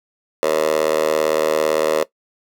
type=tone with high-pass filter; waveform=10% pulse; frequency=77.78 Hz; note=D#2; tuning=in tune; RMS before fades=-17 dBFS; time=0.43-2.03 s; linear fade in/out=0 ms; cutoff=530 Hz; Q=4.8; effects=noise-tail reverb RT60 0.1 s tail -18 dB re dry